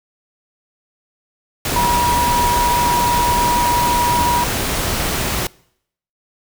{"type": "tone in noise", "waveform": "sine", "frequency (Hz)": 964, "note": "B5", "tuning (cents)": -42, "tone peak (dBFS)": -14, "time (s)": [1.76, 4.44], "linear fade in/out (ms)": 2, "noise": "pink", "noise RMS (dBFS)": -20, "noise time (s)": [1.65, 5.47], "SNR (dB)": 3, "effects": ["noise-tail reverb RT60 0.7 s tail -24 dB re dry"]}